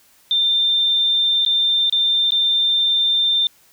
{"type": "tone with dropouts", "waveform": "sine", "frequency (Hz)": 3589, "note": "A7", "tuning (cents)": 34, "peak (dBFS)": -14, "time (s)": [0.31, 3.47], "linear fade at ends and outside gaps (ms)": 1, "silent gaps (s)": [[1.45, 1.462], [1.897, 1.925], [2.306, 2.32]], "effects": ["white hiss -54 dBFS RMS until 3.72 s"]}